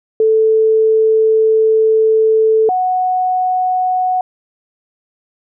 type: tone pair in turn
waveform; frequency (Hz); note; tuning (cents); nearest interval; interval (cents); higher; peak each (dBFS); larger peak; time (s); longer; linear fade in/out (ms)
sine; 440 / 737.9; A4 / F#5; 0 / -5; major sixth; 895; second; -8 / -12; first; 0.2-2.69 / 2.69-4.21; first; 2
effects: none